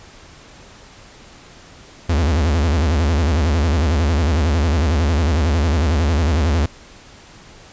45% pulse tone with vibrato, 77.78 Hz, D#2, in tune, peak -14 dBFS, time 2.09-6.66 s, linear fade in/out 5 ms, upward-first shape sine, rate 11 Hz, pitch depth 200 cents each way, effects pink hiss -43 dBFS RMS until 7.72 s + resampled to 16000 Hz

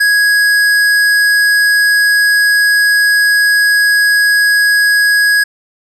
triangle tone with hard clipping, 1661.2 Hz, G#6, in tune, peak -9 dBFS, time 0-5.44 s, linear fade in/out 10 ms, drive 17 dB, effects none

